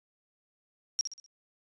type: tone with echo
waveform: sine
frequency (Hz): 5610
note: F8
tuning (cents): +7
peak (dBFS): -24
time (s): 0.99-1.01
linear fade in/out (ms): 0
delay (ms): 63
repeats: 4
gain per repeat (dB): -8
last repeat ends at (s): 1.262
effects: resampled to 22050 Hz